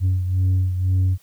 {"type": "beating tone pair", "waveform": "sine", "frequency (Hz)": [92.5, 94.5], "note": ["F#2", "F#2"], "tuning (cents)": [0, 37], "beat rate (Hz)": 2, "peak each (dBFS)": [-15, -22], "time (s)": [0, 1.18], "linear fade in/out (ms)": 50, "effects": ["tanh soft clip ceiling -14 dBFS", "white hiss -57 dBFS RMS until 1.22 s"]}